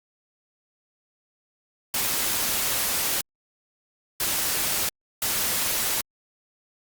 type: noise bursts at uneven times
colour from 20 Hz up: white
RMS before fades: -25 dBFS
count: 3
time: 1.94-3.21 / 4.2-4.89 / 5.22-6.01 s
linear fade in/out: 2 ms
effects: Opus 48 kbps